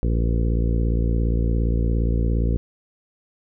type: harmonic tone with a mistuned harmonic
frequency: 57.3 Hz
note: A#1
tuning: 29 cents flat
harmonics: 1 / 2 / 3 / 4 / 5 / 6 / 7 / 8 / 9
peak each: -19 / -25 / -29 / -31 / -33 / -35 / -36 / -37 / -38 dBFS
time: 0.03-2.57 s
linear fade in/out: 0 ms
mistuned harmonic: 9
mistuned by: -51 cents
effects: none